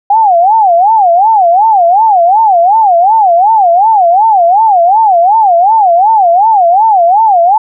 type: tone with vibrato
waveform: sine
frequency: 780 Hz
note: G5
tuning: 9 cents flat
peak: -3 dBFS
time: 0.1-7.58 s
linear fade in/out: 5 ms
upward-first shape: sine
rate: 2.7 Hz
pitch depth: 250 cents each way
effects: none